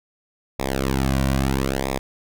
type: tone with flanger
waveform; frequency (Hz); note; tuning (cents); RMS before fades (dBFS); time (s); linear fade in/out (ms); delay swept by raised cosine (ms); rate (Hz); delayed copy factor
sawtooth; 66.8; C2; +36; -22; 0.59-1.99; 5; 0.67 to 2.37; 0.76; -0.95
effects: none